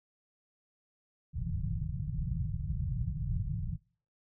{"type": "low-pass noise", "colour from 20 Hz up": "white", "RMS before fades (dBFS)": -34, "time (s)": [1.33, 3.78], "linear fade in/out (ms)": 50, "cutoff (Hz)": 170, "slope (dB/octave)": 96, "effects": ["noise-tail reverb RT60 0.5 s tail -26 dB re dry"]}